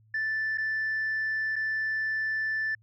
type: tone with dropouts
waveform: sine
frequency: 1760 Hz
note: A6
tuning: in tune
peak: -25 dBFS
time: 0.14-2.75 s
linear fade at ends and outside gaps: 5 ms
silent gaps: 0.575-0.581 / 1.558-1.562 s
effects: tanh soft clip ceiling -24 dBFS + added 109 Hz sine -58 dBFS peak until 2.82 s